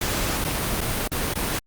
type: noise with dropouts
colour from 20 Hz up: pink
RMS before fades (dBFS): -25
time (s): 0.01-1.59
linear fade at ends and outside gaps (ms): 5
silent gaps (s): 0.443-0.446 / 0.808-0.812 / 1.078-1.116 / 1.339-1.354
effects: Opus 48 kbps